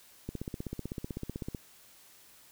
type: click train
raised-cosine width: 3 ms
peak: -23 dBFS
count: 21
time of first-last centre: 0.29-1.548 s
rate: 15.9 Hz
effects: white hiss -58 dBFS RMS until 2.51 s